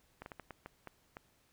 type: slowing click train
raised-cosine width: 0.5 ms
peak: -30 dBFS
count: 8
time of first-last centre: 0.22-1.169 s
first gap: 41 ms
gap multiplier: 1.39
effects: pink hiss -71 dBFS RMS until 1.52 s